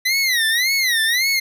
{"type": "tone with vibrato", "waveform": "25% pulse", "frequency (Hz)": 1975.5, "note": "B6", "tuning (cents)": 0, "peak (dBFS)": -12, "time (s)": [0.05, 1.4], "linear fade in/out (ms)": 10, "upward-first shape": "sine", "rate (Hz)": 1.8, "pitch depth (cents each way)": 190, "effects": []}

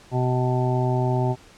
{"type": "harmonic tone", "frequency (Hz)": 126.1, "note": "B2", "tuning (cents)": 36, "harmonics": [1, 2, 3, 5, 6, 7], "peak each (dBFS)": [-21, -30, -27, -30, -32, -30], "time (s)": [0.11, 1.36], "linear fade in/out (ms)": 50, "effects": ["pink hiss -50 dBFS RMS until 1.57 s", "low-pass 8000 Hz 12 dB/octave"]}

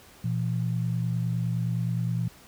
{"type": "tone pair together", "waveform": "sine", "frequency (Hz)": [119.85, 169.5], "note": ["A#2", "E3"], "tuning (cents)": [48, 49], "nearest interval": "tritone", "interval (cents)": 601, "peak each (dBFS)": [-26, -29], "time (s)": [0.24, 2.28], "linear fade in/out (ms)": 5, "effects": ["pink hiss -52 dBFS RMS until 2.47 s", "high-pass 60 Hz 12 dB/octave"]}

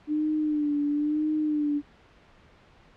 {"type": "tone with vibrato", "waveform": "sine", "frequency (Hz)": 299, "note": "D4", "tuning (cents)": 31, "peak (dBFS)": -23, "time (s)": [0.07, 1.82], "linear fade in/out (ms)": 50, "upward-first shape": "sine", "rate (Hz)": 1, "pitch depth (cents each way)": 51, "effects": ["pink hiss -56 dBFS RMS until 2.96 s", "low-pass 3000 Hz 12 dB/octave"]}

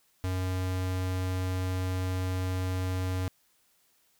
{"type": "tone", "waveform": "square", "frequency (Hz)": 92.5, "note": "F#2", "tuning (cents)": 0, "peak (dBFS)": -29, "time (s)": [0.24, 3.28], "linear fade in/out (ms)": 0, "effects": ["white hiss -68 dBFS RMS until 4.19 s"]}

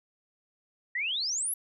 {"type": "exponential sweep", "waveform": "sine", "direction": "up", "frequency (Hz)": [1864.7, 11630], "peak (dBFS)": -28, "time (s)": [0.95, 1.54], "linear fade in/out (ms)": 5, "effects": []}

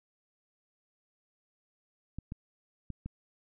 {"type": "clicks", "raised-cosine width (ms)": 5, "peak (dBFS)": -26, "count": 4, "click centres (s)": [2.186, 2.321, 2.903, 3.06], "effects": []}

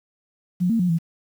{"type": "tone with pitch steps", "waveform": "sine", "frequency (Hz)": [179.1, 228.2, 179, 165.7], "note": ["F3", "A#3", "F3", "E3"], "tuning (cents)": [44, -37, 43, 9], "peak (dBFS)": -17, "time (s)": [0.6, 0.988], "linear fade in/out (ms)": 20, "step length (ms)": 97, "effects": ["8-bit"]}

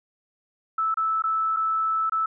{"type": "tone with dropouts", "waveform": "sine", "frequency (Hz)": 1312, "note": "E6", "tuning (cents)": -9, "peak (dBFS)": -21, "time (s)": [0.78, 2.26], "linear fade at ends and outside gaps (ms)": 5, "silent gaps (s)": [[0.943, 0.971], [1.222, 1.238], [1.564, 1.568], [2.097, 2.12]], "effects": []}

